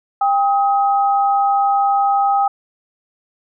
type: tone pair together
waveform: sine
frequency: 796.9 / 1265 Hz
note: G5 / D#6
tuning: +28 / +28 cents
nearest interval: minor sixth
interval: 800 cents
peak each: -13 / -20 dBFS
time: 0.21-2.48 s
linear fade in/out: 5 ms
effects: none